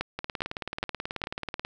two click trains, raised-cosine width 0.3 ms, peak -16 / -12 dBFS, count 28 / 4, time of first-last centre 0.19-1.649 / 0.01-1.24 s, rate 18.5 / 2.44 Hz, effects none

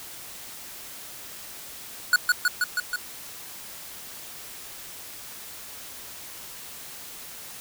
square tone with echo, 1461 Hz, F#6, 22 cents flat, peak -15 dBFS, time 2.13-2.16 s, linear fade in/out 2 ms, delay 160 ms, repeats 5, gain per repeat -2 dB, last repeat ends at 2.96 s, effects white hiss -41 dBFS RMS until 7.6 s

